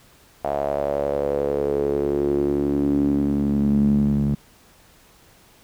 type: tone with band-pass filter sweep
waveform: sawtooth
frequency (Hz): 71.2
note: C#2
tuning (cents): +47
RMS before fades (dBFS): -21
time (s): 0.44-4.35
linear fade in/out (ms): 5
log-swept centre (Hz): 680 to 180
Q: 6
effects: pink hiss -53 dBFS RMS until 5.63 s